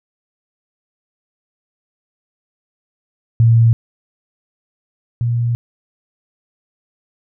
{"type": "tone pair in turn", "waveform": "sine", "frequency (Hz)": [115.2, 118.58], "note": ["A#2", "A#2"], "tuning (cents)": [-20, 30], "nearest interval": "minor second", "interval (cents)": 50, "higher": "second", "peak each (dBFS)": [-7, -14], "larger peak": "first", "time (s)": [[3.4, 3.73], [5.21, 5.55]], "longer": "second", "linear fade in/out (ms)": 0, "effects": []}